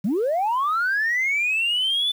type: linear sweep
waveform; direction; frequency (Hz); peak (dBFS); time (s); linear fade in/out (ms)
sine; up; 168.6 to 3520; -18; 0.04-2.12; 10
effects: tanh soft clip ceiling -16 dBFS + 8-bit